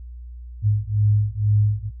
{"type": "beating tone pair", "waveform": "sine", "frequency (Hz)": [103.83, 105.93], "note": ["G#2", "G#2"], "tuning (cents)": [0, 35], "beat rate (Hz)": 2.1, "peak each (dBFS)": -19, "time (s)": [0.62, 1.91], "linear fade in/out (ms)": 50, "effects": ["added 60 Hz sine -34 dBFS peak until 2 s"]}